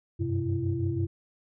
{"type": "tone cluster", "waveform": "sine", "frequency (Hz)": [93.3, 99.3, 128.8, 335.4], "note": ["F#2", "G2", "C3", "E4"], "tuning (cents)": [15, 23, -27, 30], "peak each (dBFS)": -31, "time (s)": [0.19, 1.07], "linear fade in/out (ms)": 20, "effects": ["tanh soft clip ceiling -15 dBFS"]}